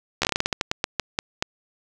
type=slowing click train; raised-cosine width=0.2 ms; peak=-4 dBFS; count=16; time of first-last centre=0.22-1.425 s; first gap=13 ms; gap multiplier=1.23; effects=none